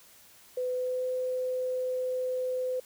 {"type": "tone with pitch glide", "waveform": "sine", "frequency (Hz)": [503, 508.3], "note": ["B4", "B4"], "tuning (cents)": [32, 50], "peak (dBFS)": -28, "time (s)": [0.57, 2.8], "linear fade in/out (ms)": 5, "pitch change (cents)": 18, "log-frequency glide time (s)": [0.74, 1.06], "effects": ["white hiss -56 dBFS RMS until 2.85 s"]}